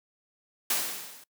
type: noise with level ramp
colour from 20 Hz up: white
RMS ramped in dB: -25 to -52 dBFS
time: 0.7-1.24 s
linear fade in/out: 5 ms
effects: noise-tail reverb RT60 0.1 s tail -23 dB re dry + high-pass 200 Hz 12 dB/octave